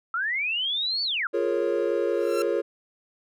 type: linear two-way sweep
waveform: sine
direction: up then down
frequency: 1299 to 4543 to 1299 Hz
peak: -24 dBFS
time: 0.14-1.27 s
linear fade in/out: 2 ms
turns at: 1.03 s
type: chord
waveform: triangle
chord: Bb minor seventh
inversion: second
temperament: equal with one note detuned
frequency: 349.2 / 415.3 / 466.2 / 549.6 Hz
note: F4 / Ab4 / Bb4 / Db5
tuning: 0 / 0 / 0 / -15 cents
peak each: -26 dBFS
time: 1.33-2.62 s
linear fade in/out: 20 ms
type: tone with exponential growth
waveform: sawtooth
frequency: 1352 Hz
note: E6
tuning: 43 cents sharp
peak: -24 dBFS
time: 2.03-2.42 s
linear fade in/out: 1 ms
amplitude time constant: 83 ms
effects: none